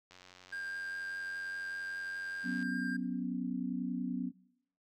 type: click train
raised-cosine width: 0.2 ms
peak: -37 dBFS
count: 231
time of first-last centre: 0.11-2.626 s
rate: 91.4 Hz
type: tone with vibrato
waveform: triangle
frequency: 1599 Hz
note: G6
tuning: 34 cents sharp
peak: -36 dBFS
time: 0.52-2.97 s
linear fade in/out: 10 ms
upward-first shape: triangle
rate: 5 Hz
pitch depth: 9 cents each way
type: chord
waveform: sine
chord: F# suspended fourth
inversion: none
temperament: equal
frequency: 185 / 246.9 / 277.2 Hz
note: F#3 / B3 / C#4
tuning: 0 / 0 / 0 cents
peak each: -38 / -36 / -40 dBFS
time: 2.43-4.32 s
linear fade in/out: 50 ms
effects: noise-tail reverb RT60 0.7 s tail -21 dB re dry